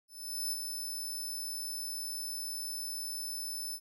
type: tone with ADSR envelope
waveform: 15% pulse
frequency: 5274 Hz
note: E8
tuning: in tune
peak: -26 dBFS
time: 0.08-3.8 s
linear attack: 440 ms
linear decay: 29 ms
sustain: -5 dB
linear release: 60 ms
effects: none